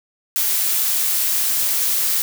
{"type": "noise", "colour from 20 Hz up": "blue", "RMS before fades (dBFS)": -19, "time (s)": [0.36, 2.22], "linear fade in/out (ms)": 0, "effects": []}